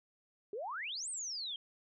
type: exponential two-way sweep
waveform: sine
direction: up then down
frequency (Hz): 385.8 to 8870 to 3144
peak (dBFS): -38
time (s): 0.53-1.56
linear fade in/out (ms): 2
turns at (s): 1.09
effects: none